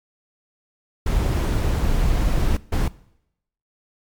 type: noise bursts at uneven times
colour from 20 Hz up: brown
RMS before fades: -19 dBFS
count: 2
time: 1.06-2.57 / 2.72-2.88 s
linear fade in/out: 5 ms
effects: noise-tail reverb RT60 0.8 s tail -21 dB re dry + MP3 96 kbps